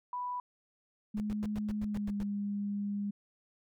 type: tone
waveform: sine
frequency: 987.8 Hz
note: B5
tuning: in tune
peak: -34 dBFS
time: 0.13-0.4 s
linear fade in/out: 2 ms
type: tone with pitch glide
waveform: sine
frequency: 210.3 to 203 Hz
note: G#3 to G#3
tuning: +22 to -39 cents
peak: -32 dBFS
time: 1.14-3.11 s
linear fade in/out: 10 ms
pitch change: -61 cents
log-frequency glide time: 1.83-2.15 s
type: noise bursts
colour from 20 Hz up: brown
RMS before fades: -41 dBFS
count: 9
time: 1.17-2.231 s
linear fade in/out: 0 ms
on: 29 ms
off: 100 ms
effects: none